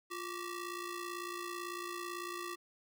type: ring-modulated tone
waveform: sawtooth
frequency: 760 Hz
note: F#5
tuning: 46 cents sharp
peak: -33 dBFS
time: 0.1-2.56 s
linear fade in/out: 20 ms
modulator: 409 Hz
effects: none